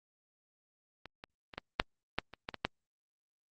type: clicks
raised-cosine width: 0.3 ms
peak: -29 / -29 / -30 / -21 / -8 / -13 / -30 / -20 / -23 / -12 dBFS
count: 10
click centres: 1.057 / 1.239 / 1.538 / 1.58 / 1.799 / 2.186 / 2.337 / 2.489 / 2.543 / 2.65 s
effects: Opus 48 kbps